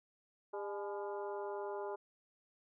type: harmonic tone with a mistuned harmonic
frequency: 201.7 Hz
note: G3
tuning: 50 cents sharp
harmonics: 2 / 3 / 4 / 5 / 6 / 7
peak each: -41 / -46 / -46 / -49 / -56 / -56 dBFS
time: 0.53-1.96 s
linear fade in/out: 10 ms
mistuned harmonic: 4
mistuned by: +76 cents
effects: none